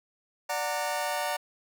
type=chord; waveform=sawtooth; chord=D augmented; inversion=none; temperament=just; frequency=587.3 / 734.2 / 917.7 Hz; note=D5 / F#5 / A#5; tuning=0 / -14 / -27 cents; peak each=-29 dBFS; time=0.49-1.37 s; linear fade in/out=10 ms; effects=none